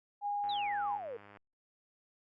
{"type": "tone", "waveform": "sine", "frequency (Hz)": 818, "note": "G#5", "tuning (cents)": -26, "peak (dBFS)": -32, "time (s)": [0.21, 0.99], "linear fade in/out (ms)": 50}
{"type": "click train", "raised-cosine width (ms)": 0.5, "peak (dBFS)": -39, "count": 96, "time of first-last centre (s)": [0.44, 1.371], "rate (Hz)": 102}
{"type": "exponential sweep", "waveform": "sine", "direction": "down", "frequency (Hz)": [4056, 440], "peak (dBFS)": -39, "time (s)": [0.49, 1.17], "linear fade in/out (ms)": 5}
{"effects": ["Opus 48 kbps"]}